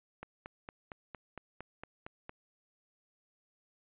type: click train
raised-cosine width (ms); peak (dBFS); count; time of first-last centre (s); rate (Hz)
0.5; -28; 10; 0.23-2.294; 4.36
effects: resampled to 8000 Hz